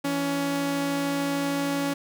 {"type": "tone pair together", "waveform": "sawtooth", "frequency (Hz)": [166.7, 280.4], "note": ["E3", "C#4"], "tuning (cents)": [20, 20], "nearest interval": "major sixth", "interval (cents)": 900, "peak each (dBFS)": [-30, -21], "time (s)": [0.04, 1.94], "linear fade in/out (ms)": 10, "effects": []}